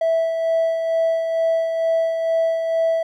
triangle tone with tremolo, 656 Hz, E5, 9 cents flat, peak -12 dBFS, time 0.01-3.03 s, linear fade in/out 5 ms, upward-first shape sine, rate 2.2 Hz, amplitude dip 50%, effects tanh soft clip ceiling -11 dBFS

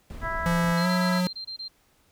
brown noise, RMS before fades -36 dBFS, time 0.1-0.73 s, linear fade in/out 2 ms
harmonic tone, 329.6 Hz, E4, in tune, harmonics 2 / 3 / 4 / 5 / 6, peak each -35 / -33 / -33 / -33 / -38 dBFS, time 0.21-1.22 s, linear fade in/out 50 ms
square tone with pitch glide, 171.8 to 181.28 Hz, F3 to F#3, -28 to -35 cents, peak -23 dBFS, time 0.46-1.27 s, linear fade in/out 0 ms, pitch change +93 cents, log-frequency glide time 0.8-0.87 s
sine tone bursts, 4160 Hz, C8, 11 cents flat, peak -33 dBFS, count 8, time 0.77-1.683 s, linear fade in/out 10 ms, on 94 ms, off 23 ms
effects pink hiss -64 dBFS RMS until 2.11 s

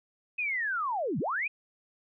sine linear two-way sweep, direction down then up, 2557 to 123.47 to 2557 Hz, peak -28 dBFS, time 0.38-1.48 s, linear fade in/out 10 ms, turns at 1.19 s, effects none

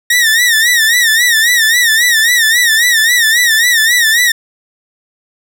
sawtooth tone with vibrato, 1857 Hz, A#6, 7 cents flat, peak -4 dBFS, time 0.1-4.32 s, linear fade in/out 5 ms, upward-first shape sine, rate 3.7 Hz, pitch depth 110 cents each way, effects none

